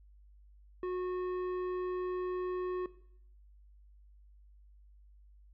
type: tone with tanh clipping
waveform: sine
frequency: 364.6 Hz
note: F#4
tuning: 25 cents flat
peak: -35 dBFS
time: 0.83-2.86 s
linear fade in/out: 2 ms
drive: 11 dB
effects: noise-tail reverb RT60 0.7 s tail -17 dB re dry + added 50 Hz sine -56 dBFS peak until 5.53 s